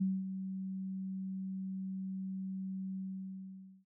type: tone with ADSR envelope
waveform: sine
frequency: 190.2 Hz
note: F#3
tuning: 48 cents sharp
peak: -28 dBFS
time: 0-3.85 s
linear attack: 17 ms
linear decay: 220 ms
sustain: -9 dB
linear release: 880 ms
effects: none